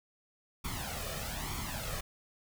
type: noise with flanger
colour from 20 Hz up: pink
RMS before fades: -38 dBFS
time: 0.64-2.01 s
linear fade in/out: 10 ms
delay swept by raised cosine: 0.89 to 1.68 ms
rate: 1.1 Hz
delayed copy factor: +0.7
effects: none